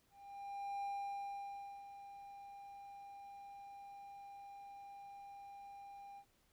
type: tone with ADSR envelope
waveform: triangle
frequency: 800 Hz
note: G5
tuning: 35 cents sharp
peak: -37 dBFS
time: 0.1-6.25 s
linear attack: 730 ms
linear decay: 1000 ms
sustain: -12 dB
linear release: 73 ms
effects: pink hiss -75 dBFS RMS until 6.52 s